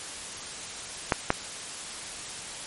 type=clicks; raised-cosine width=0.5 ms; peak=-5 dBFS; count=2; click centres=1.122 / 1.304 s; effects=white hiss -38 dBFS RMS until 2.66 s + MP3 48 kbps